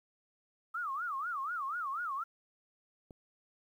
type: tone with vibrato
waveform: sine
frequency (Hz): 1244.5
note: D#6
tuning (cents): 0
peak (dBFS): -34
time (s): 0.74-2.24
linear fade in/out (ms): 10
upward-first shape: sine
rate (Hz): 4.1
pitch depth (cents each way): 270
type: click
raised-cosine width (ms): 2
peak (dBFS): -37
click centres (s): 3.108
effects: 11-bit